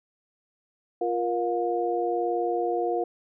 sine tone cluster, 349.9 / 471.3 / 712 Hz, F4 / A#4 / F5, +3 / +19 / +33 cents, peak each -28 dBFS, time 1.01-3.04 s, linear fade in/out 5 ms, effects none

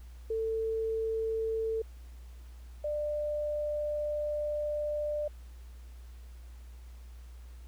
sine tone pair in turn, 446 / 595.3 Hz, A4 / D5, +23 / +23 cents, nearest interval perfect fourth, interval 500 cents, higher second, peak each -29 / -30 dBFS, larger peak first, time 0.3-1.82 / 2.84-5.28 s, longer second, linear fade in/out 5 ms, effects added 60 Hz sine -45 dBFS peak until 7.67 s + pink hiss -63 dBFS RMS until 7.67 s

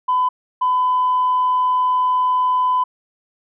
sine tone pair in turn, 1006 / 1006 Hz, B5 / B5, +32 / +32 cents, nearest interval unison, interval 0 cents, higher neither, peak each -13 dBFS, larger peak neither, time 0.08-0.29 / 0.61-2.84 s, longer second, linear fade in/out 10 ms, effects tanh soft clip ceiling -10 dBFS

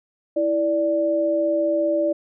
sine tone pair together, 328.9 / 586 Hz, E4 / D5, -4 / -4 cents, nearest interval minor seventh, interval 1000 cents, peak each -23 / -19 dBFS, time 0.36-2.13 s, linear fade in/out 10 ms, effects none

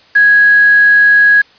sine tone with quantisation, 1661.2 Hz, G#6, in tune, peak -4 dBFS, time 0.15-1.42 s, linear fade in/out 10 ms, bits 4, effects white hiss -45 dBFS RMS until 1.58 s + resampled to 11025 Hz

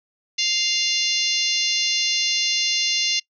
harmonic tone with a mistuned harmonic, 698.5 Hz, F5, in tune, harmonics 3 / 4 / 5 / 6 / 7 / 8 / 9, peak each -30 / -24 / -27 / -25 / -28 / -28 / -28 dBFS, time 0.38-3.2 s, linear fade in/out 10 ms, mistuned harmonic 8, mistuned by -17 cents, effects noise-tail reverb RT60 0.1 s tail -23 dB re dry

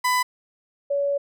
30% pulse / sine tone pair in turn, 1000 / 565.5 Hz, B5 / C#5, +21 / +34 cents, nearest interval minor seventh, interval 987 cents, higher first, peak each -16 / -20 dBFS, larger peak first, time 0.04-0.23 / 0.9-1.18 s, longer second, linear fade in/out 10 ms, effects none

